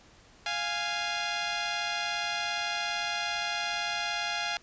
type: tone pair together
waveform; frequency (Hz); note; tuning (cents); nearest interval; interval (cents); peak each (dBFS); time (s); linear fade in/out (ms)
10% pulse; 696 / 827.7; F5 / G#5; -6 / -6; minor third; 300; -24; 0.46-4.57; 2
effects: pink hiss -57 dBFS RMS until 4.62 s + resampled to 16000 Hz